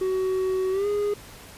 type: tone with pitch glide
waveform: triangle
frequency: 375.5 to 411.9 Hz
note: F#4 to G#4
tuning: +26 to -14 cents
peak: -20 dBFS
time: 0.01-1.14 s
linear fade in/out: 5 ms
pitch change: +160 cents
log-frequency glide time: 0.71-0.87 s
effects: pink hiss -45 dBFS RMS until 1.57 s + resampled to 32000 Hz